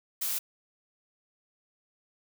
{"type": "noise", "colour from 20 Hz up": "blue", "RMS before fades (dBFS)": -31, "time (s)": [0.21, 0.39], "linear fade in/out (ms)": 10, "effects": []}